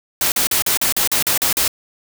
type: noise bursts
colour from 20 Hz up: white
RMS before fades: -17 dBFS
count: 10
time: 0.21-1.679 s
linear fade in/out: 2 ms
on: 110 ms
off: 41 ms
effects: none

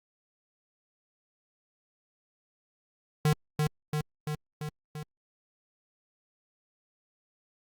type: tone with echo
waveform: square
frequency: 151.2 Hz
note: D#3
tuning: 49 cents flat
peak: -22 dBFS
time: 3.25-3.33 s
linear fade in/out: 2 ms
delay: 340 ms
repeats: 5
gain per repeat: -3 dB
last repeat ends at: 5.03 s
effects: Opus 48 kbps

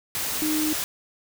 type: tone in noise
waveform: sine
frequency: 308 Hz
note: D#4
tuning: 17 cents flat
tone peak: -23 dBFS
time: 0.42-0.73 s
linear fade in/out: 0 ms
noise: white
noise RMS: -28 dBFS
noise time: 0.15-0.84 s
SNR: +2 dB
effects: none

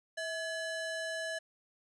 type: ring-modulated tone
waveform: square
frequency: 1174.7 Hz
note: D6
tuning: in tune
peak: -33 dBFS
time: 0.17-1.39 s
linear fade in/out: 10 ms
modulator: 526 Hz
effects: resampled to 22050 Hz + 11-bit

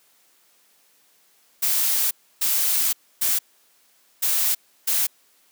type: noise bursts at uneven times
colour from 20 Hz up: blue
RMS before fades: -21 dBFS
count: 5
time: 1.62-2.11 / 2.41-2.93 / 3.21-3.39 / 4.22-4.55 / 4.87-5.07 s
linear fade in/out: 10 ms
effects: white hiss -60 dBFS RMS until 5.51 s + high-pass 200 Hz 12 dB/octave

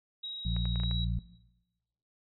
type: tone with pitch glide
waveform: sine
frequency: 3818 to 3874 Hz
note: A#7 to B7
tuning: +41 to -34 cents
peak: -36 dBFS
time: 0.23-1.05 s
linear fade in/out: 10 ms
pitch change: +25 cents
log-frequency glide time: 0.81-0.92 s
type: harmonic tone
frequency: 58.27 Hz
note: A#1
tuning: in tune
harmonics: 1 / 2 / 3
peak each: -31 / -34 / -36 dBFS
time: 0.45-1.19 s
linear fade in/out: 5 ms
type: clicks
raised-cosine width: 0.5 ms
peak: -30 dBFS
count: 6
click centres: 0.565 / 0.655 / 0.758 / 0.8 / 0.835 / 0.912 s
effects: noise-tail reverb RT60 1.0 s tail -17 dB re dry

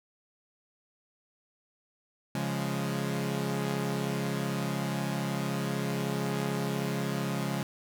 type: chord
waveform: sawtooth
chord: Db major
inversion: none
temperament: equal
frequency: 138.59 / 174.61 / 207.7 Hz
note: Db3 / F3 / Ab3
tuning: 0 / 0 / 0 cents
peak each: -29 / -31 / -30 dBFS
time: 2.35-7.63 s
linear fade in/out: 2 ms
effects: none

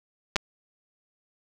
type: clicks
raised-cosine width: 0.2 ms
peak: -6 dBFS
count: 2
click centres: 0.359 / 0.364 s
effects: none

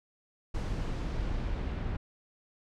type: noise with low-pass filter sweep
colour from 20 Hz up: brown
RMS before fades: -33 dBFS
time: 0.54-1.97 s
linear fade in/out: 10 ms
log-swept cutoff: 7900 to 2900 Hz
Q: 0.77
effects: none

